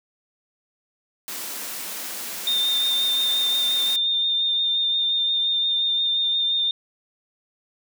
white high-pass noise, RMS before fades -32 dBFS, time 1.28-3.96 s, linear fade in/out 0 ms, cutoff 160 Hz, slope 96 dB/octave
sine tone with vibrato, 3626 Hz, A#7, 49 cents flat, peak -19 dBFS, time 2.47-6.71 s, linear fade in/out 2 ms, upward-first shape triangle, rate 5.7 Hz, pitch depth 22 cents each way
effects none

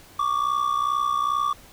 triangle ring-modulated tone, 1155 Hz, D6, 29 cents flat, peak -16 dBFS, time 0.19-1.53 s, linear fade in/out 5 ms, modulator 31.2 Hz, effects pink hiss -49 dBFS RMS until 1.72 s

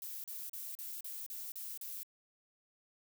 violet noise bursts, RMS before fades -44 dBFS, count 8, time 0.02-2.032 s, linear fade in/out 2 ms, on 220 ms, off 36 ms, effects none

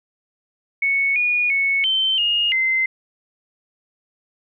sine tone with pitch steps, 2213 / 2449 / 2208 / 3094 / 2850 / 2070 Hz, C#7 / D#7 / C#7 / G7 / F7 / C7, -3 / -28 / -7 / -23 / +34 / -19 cents, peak -16 dBFS, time 0.82-2.86 s, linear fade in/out 5 ms, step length 340 ms, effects none

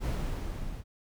brown noise with level ramp, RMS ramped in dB -28 to -40 dBFS, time 0-0.84 s, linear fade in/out 50 ms, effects none

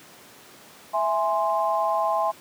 sine chord, E augmented, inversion none, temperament equal, 659.3 / 830.6 / 1046.5 Hz, E5 / G#5 / B#5, 0 / 0 / 0 cents, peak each -25 dBFS, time 0.93-2.32 s, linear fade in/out 20 ms, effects pink hiss -48 dBFS RMS until 2.4 s + high-pass 200 Hz 12 dB/octave

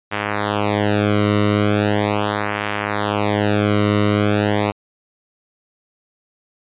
sawtooth tone with flanger, 103.83 Hz, G#2, in tune, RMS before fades -18 dBFS, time 0.11-4.72 s, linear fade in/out 20 ms, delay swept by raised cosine 0.23 to 1.21 ms, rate 0.39 Hz, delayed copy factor -1, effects resampled to 8000 Hz

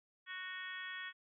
harmonic tone, 370 Hz, F#4, in tune, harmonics 3 / 4 / 5 / 6 / 7 / 8 / 9, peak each -53 / -49 / -45 / -54 / -55 / -61 / -51 dBFS, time 0.26-1.13 s, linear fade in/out 50 ms, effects none

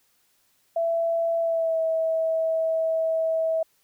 sine tone with pitch glide, 667 to 647.6 Hz, E5 to E5, +20 to -31 cents, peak -21 dBFS, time 0.76-3.63 s, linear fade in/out 5 ms, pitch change -51 cents, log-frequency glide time 1.4-1.8 s, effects white hiss -66 dBFS RMS until 3.83 s

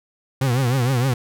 40% pulse tone with vibrato, 127.2 Hz, C3, 48 cents flat, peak -16 dBFS, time 0.41-1.14 s, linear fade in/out 5 ms, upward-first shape triangle, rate 6.5 Hz, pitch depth 160 cents each way, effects none

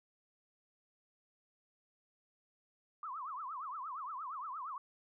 sine tone with vibrato, 1144 Hz, D6, 46 cents flat, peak -40 dBFS, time 3.03-4.78 s, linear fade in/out 2 ms, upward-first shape triangle, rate 8.6 Hz, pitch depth 290 cents each way, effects none

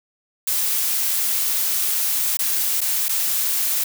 blue noise with dropouts, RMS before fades -21 dBFS, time 0.47-3.84 s, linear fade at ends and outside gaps 5 ms, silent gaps 2.371-2.39 / 2.807-2.814 / 3.084-3.091 s, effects none

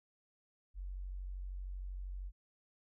sine tone, 46.44 Hz, F#1, 7 cents sharp, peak -40 dBFS, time 0.74-2.32 s, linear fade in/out 50 ms, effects none

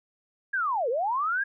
sine linear two-way sweep, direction down then up, 1661.2 to 440 to 1661.2 Hz, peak -24 dBFS, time 0.53-1.44 s, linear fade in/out 10 ms, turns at 0.89 s, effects none

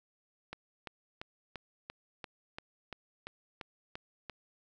click train, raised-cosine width 0.3 ms, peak -25 dBFS, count 12, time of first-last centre 0.53-4.297 s, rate 2.92 Hz, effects none

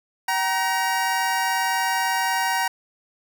25% pulse tone pair together, 764 / 941.8 Hz, G5 / A#5, -45 / +18 cents, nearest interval major third, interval 363 cents, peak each -21 / -19 dBFS, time 0.28-2.68 s, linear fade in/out 5 ms, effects none

